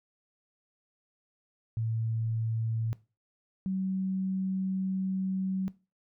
sine tone pair in turn, 112.7 / 189.54 Hz, A2 / F#3, +42 / +42 cents, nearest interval major sixth, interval 900 cents, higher second, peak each -28 dBFS, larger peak neither, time 1.77-2.93 / 3.66-5.68 s, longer second, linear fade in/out 0 ms, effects noise-tail reverb RT60 0.3 s tail -19 dB re dry

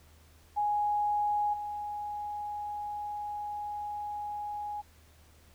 sine tone with level steps, 830.6 Hz, G#5, in tune, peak -26 / -34 dBFS, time 0.56-4.82 s, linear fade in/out 20 ms, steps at 1.53 s, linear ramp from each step 10 ms, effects added 78 Hz sine -58 dBFS peak until 5.54 s + pink hiss -62 dBFS RMS until 5.54 s

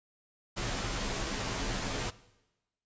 pink noise with comb filter, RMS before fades -34 dBFS, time 0.56-2.11 s, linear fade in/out 20 ms, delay 13 ms, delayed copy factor -0.65, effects noise-tail reverb RT60 1.0 s tail -19 dB re dry + resampled to 16000 Hz

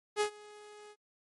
sawtooth tone with ADSR envelope, 418.7 Hz, G#4, 14 cents sharp, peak -22 dBFS, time 0.16-0.96 s, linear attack 48 ms, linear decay 92 ms, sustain -24 dB, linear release 55 ms, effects MP3 48 kbps

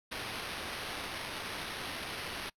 blue noise with sample-and-hold, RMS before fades -40 dBFS, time 0.11-2.5 s, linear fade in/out 10 ms, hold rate 7350 Hz, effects noise-tail reverb RT60 0.1 s tail -24 dB re dry + low-pass 12000 Hz 12 dB/octave

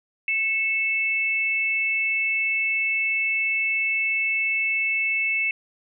sine tone pair together, 2200 / 2637 Hz, C#7 / E7, -14 / 0 cents, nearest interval minor third, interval 314 cents, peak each -24 / -23 dBFS, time 0.28-5.51 s, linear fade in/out 2 ms, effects none

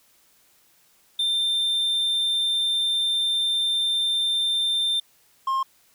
triangle tone pair in turn, 3585 / 1065.8 Hz, A7 / C6, +32 / +32 cents, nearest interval octave + major sixth, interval 2100 cents, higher first, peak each -19 dBFS, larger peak neither, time 1.19-5 / 5.47-5.63 s, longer first, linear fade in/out 5 ms, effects white hiss -60 dBFS RMS until 5.94 s

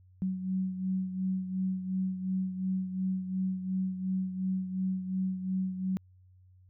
sine beating tone pair, 187 / 189.8 Hz, F#3 / F#3, +19 / +44 cents, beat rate 2.8 Hz, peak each -30 / -37 dBFS, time 0.22-5.97 s, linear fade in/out 0 ms, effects added 92 Hz sine -56 dBFS peak until 6.69 s

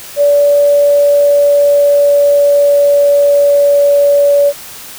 sine tone with pitch glide, 576 to 571.4 Hz, D5 to D5, -34 to -48 cents, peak -5 dBFS, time 0.16-4.53 s, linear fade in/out 50 ms, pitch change -14 cents, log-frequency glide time 0.45-3.67 s, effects white hiss -30 dBFS RMS until 4.98 s

